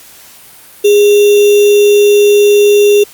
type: tone with sample-and-hold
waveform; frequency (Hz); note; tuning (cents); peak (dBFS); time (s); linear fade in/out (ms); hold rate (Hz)
sine; 411.3; G#4; -17; -3; 0.84-3.04; 10; 3150
effects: white hiss -37 dBFS RMS until 3.13 s + Opus 48 kbps